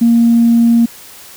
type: tone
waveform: sine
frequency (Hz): 233.1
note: A#3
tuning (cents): 0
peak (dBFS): -5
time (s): 0.01-0.86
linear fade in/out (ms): 10
effects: tanh soft clip ceiling -1 dBFS + white hiss -36 dBFS RMS until 1.36 s